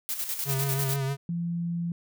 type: noise with tremolo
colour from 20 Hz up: blue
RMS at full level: -30 dBFS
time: 0.09-0.96 s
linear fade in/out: 0 ms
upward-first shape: square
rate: 10 Hz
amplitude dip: 55%
type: tone with vibrato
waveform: square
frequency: 136.6 Hz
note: C#3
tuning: 25 cents flat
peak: -27 dBFS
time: 0.45-1.17 s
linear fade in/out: 50 ms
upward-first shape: sine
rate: 6.3 Hz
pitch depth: 39 cents each way
type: tone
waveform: sine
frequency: 170.7 Hz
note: F3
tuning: 39 cents flat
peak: -27 dBFS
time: 1.29-1.92 s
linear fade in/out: 2 ms
effects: none